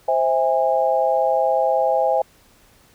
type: chord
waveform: sine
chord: C augmented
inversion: none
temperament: just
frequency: 523.3 / 654.1 / 817.6 Hz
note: C5 / E5 / G#5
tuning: 0 / -14 / -27 cents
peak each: -20 dBFS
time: 0.08-2.22 s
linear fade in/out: 5 ms
effects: pink hiss -54 dBFS RMS until 2.94 s